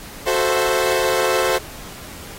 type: chord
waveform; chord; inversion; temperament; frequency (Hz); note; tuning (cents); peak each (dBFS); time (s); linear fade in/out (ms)
sawtooth; F# half-diminished seventh; none; equal; 370 / 440 / 523.3 / 659.3; F#4 / A4 / C5 / E5; 0 / 0 / 0 / 0; -18 / -18 / -16 / -22; 0.26-1.59; 20
effects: pink hiss -37 dBFS RMS until 2.38 s + AAC 48 kbps